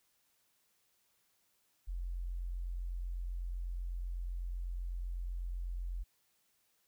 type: tone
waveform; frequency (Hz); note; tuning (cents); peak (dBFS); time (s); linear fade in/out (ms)
sine; 44; F1; +14; -36; 1.87-6.04; 20
effects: white hiss -75 dBFS RMS until 6.87 s